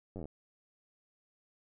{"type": "slowing click train", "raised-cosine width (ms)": 2, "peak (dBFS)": -30, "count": 9, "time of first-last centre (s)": [0.16, 0.255], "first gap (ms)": 10, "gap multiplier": 1.05, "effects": []}